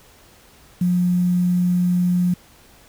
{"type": "tone with quantisation", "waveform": "sine", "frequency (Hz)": 178.4, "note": "F3", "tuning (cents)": 37, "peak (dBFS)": -15, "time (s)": [0.81, 2.34], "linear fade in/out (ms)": 5, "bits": 7, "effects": ["pink hiss -50 dBFS RMS until 2.88 s"]}